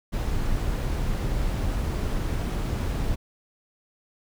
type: noise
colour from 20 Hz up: brown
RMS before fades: -26 dBFS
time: 0.12-3.16 s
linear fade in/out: 20 ms
effects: none